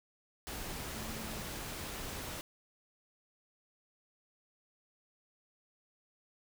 sine tone in noise, 220 Hz, A3, in tune, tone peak -47 dBFS, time 0.95-1.41 s, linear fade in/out 0 ms, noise pink, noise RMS -42 dBFS, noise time 0.47-2.41 s, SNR -8 dB, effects none

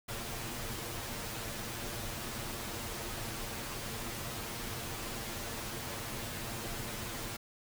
pink noise with comb filter, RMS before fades -40 dBFS, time 0.08-7.37 s, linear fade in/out 10 ms, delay 8.7 ms, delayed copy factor +0.65, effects none

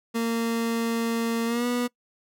30% pulse tone with pitch glide, 230 to 243.7 Hz, A#3 to B3, -23 to -23 cents, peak -21 dBFS, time 0.14-1.88 s, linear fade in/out 20 ms, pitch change +100 cents, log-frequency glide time 1.46-1.66 s, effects noise-tail reverb RT60 0.1 s tail -23 dB re dry

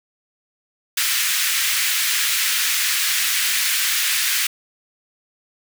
pink high-pass noise, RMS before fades -20 dBFS, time 0.97-4.47 s, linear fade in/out 5 ms, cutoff 1700 Hz, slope 24 dB/octave, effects none

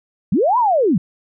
sine linear two-way sweep, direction up then down, 143.5 to 1019 to 146.2 Hz, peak -12 dBFS, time 0.32-0.98 s, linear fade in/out 5 ms, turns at 0.58 s, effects none

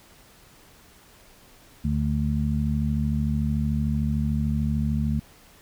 harmonic tone, 73.42 Hz, D2, in tune, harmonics 1 / 2 / 3, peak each -26 / -26 / -26 dBFS, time 1.84-5.2 s, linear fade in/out 10 ms, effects pink hiss -53 dBFS RMS until 5.61 s

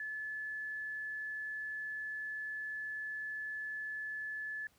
sine tone, 1726 Hz, A6, 34 cents flat, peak -38 dBFS, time 0-4.67 s, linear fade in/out 2 ms, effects pink hiss -70 dBFS RMS until 4.78 s

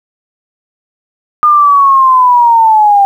sine linear sweep, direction down, 1218 to 788 Hz, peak -3 dBFS, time 1.43-3.05 s, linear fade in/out 0 ms, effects 7-bit

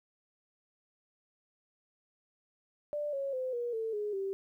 sine tone with pitch steps, 590 / 550.5 / 513.6 / 479.2 / 447.1 / 417.2 / 389.3 Hz, D5 / C#5 / C5 / A#4 / A4 / G#4 / G4, +8 / -12 / -32 / +48 / +28 / +8 / -12 cents, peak -32 dBFS, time 2.93-4.33 s, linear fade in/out 0 ms, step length 200 ms, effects 12-bit

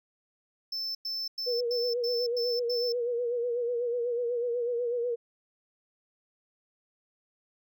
triangle tone bursts, 5290 Hz, E8, 5 cents sharp, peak -30 dBFS, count 7, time 0.72-2.924 s, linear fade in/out 5 ms, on 230 ms, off 99 ms
sine tone with vibrato, 480 Hz, B4, 49 cents flat, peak -27 dBFS, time 1.46-5.16 s, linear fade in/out 20 ms, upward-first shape sine, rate 8.1 Hz, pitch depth 53 cents each way
effects none

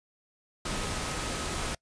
sine tone in noise, 1272 Hz, D#6, 38 cents sharp, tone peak -44 dBFS, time 0.65-1.75 s, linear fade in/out 5 ms, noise pink, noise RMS -33 dBFS, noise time 0.65-1.75 s, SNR -14 dB, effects noise-tail reverb RT60 0.1 s tail -25 dB re dry + resampled to 22050 Hz

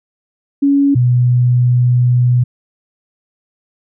sine tone pair in turn, 280.6 / 123.41 Hz, C#4 / B2, +21 / -1 cents, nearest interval octave + major second, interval 1422 cents, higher first, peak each -8 dBFS, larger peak neither, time 0.62-0.95 / 0.95-2.44 s, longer second, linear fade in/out 10 ms, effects none

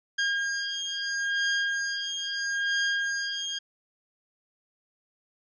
sawtooth beating tone pair, 1617 / 1617.76 Hz, G#6 / G#6, -47 / -46 cents, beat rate 0.76 Hz, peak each -26 dBFS, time 0.18-3.59 s, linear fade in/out 10 ms, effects resampled to 16000 Hz

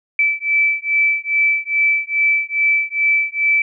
sine beating tone pair, 2315 / 2317.4 Hz, D7 / D7, -25 / -24 cents, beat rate 2.4 Hz, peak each -17 / -17 dBFS, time 0.19-3.62 s, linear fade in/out 2 ms, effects none

